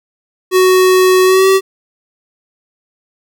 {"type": "tone with pitch glide", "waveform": "square", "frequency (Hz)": [371.3, 384], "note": ["F#4", "G4"], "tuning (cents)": [6, -36], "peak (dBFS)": -7, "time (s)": [0.51, 1.61], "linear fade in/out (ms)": 50, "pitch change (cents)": 58, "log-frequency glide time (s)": [1.24, 1.48], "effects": []}